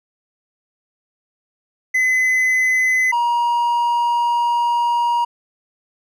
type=tone pair in turn; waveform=triangle; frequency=2027 / 950 Hz; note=B6 / A#5; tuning=+45 / +33 cents; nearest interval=octave + minor second; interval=1312 cents; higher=first; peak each=-12 / -13 dBFS; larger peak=first; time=1.94-3.12 / 3.12-5.25 s; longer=second; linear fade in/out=10 ms; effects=none